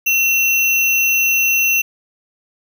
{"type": "tone with sample-and-hold", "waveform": "sine", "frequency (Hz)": 2718, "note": "F7", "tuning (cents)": -48, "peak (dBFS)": -12, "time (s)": [0.06, 1.82], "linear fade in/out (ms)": 10, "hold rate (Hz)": 8820, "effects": []}